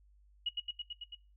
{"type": "tone with echo", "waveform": "sine", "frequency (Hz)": 2900, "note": "F#7", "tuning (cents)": -35, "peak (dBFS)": -31, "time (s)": [0.46, 0.49], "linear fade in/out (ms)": 5, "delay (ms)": 110, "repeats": 6, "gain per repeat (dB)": -2, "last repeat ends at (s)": 1.15, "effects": ["noise-tail reverb RT60 0.3 s tail -20 dB re dry", "added 50 Hz sine -61 dBFS peak until 1.36 s"]}